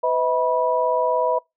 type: tone cluster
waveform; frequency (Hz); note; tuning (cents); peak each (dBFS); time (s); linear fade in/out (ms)
sine; 504 / 641 / 977; B4 / E5 / B5; +35 / -49 / -19; -22; 0.03-1.39; 10
effects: noise-tail reverb RT60 0.2 s tail -25 dB re dry